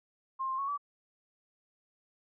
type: tone with pitch steps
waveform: sine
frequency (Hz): 1061 / 1054 / 1105 / 1150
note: C6 / C6 / C#6 / D6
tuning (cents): +24 / +12 / -6 / -37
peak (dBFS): -31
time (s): 0.39-0.778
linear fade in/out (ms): 20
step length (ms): 97
effects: none